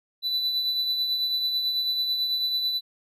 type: tone with tremolo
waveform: triangle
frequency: 3982 Hz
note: B7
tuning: 14 cents sharp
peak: -20 dBFS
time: 0.22-2.81 s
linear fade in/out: 50 ms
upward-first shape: triangle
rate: 9.1 Hz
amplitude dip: 45%
effects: resampled to 32000 Hz